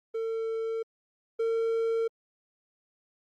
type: tone pair in turn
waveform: triangle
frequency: 450.2 / 454.6 Hz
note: A4 / A#4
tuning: +40 / -43 cents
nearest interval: unison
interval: 17 cents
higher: second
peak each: -27 / -23 dBFS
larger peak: second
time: 0.14-0.83 / 1.39-2.08 s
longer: neither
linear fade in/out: 10 ms
effects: Opus 32 kbps